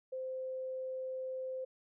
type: tone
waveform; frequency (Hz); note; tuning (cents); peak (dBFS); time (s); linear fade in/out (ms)
sine; 519; C5; -14; -37; 0.12-1.65; 10
effects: none